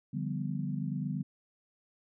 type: chord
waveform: sine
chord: G dominant seventh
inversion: second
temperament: equal with one note detuned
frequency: 146.83 / 174.61 / 196 / 247.9 Hz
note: D3 / F3 / G3 / B3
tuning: 0 / 0 / 0 / +7 cents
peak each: -35 / -39 / -37 / -39 dBFS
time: 0.13-1.23 s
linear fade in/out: 10 ms
effects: none